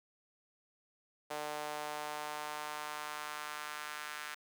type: tone with high-pass filter sweep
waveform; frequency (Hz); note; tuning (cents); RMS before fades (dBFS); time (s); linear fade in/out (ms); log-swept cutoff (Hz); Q
sawtooth; 150; D3; +37; -42; 1.3-4.35; 10; 620 to 1500; 1.7
effects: none